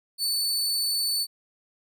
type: tone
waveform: sawtooth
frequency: 4488 Hz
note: C#8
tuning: 21 cents sharp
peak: -21 dBFS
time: 0.18-1.27 s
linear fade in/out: 50 ms
effects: none